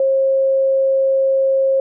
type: tone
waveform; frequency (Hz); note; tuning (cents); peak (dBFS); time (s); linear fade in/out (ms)
sine; 537; C5; +45; -12; 0-1.8; 2
effects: none